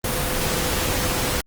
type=tone in noise; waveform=sine; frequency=506 Hz; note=B4; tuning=42 cents sharp; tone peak=-32 dBFS; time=0.04-1.41 s; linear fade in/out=5 ms; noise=pink; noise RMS=-23 dBFS; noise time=0.04-1.41 s; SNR=-12 dB; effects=Opus 24 kbps